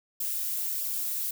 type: noise with flanger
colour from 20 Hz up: violet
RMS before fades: -31 dBFS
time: 0.2-1.31 s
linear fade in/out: 5 ms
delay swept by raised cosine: 0.47 to 6.37 ms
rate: 1.6 Hz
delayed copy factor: -0.65
effects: none